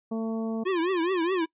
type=harmonic tone; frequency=224 Hz; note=A3; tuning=31 cents sharp; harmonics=1 / 2 / 3 / 4 / 5; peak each=-28 / -34 / -39 / -46 / -46 dBFS; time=0.11-0.64 s; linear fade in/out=10 ms
type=tone with vibrato; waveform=square; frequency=353.4 Hz; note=F4; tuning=21 cents sharp; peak=-24 dBFS; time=0.65-1.46 s; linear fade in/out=20 ms; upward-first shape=triangle; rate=4.8 Hz; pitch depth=180 cents each way
effects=noise-tail reverb RT60 0.1 s tail -23 dB re dry + resampled to 8000 Hz